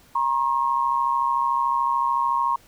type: tone pair together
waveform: sine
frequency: 946 / 1079.6 Hz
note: A#5 / C#6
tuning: +25 / -46 cents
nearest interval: major second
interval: 229 cents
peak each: -22 dBFS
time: 0.15-2.56 s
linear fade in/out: 5 ms
effects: pink hiss -54 dBFS RMS until 2.67 s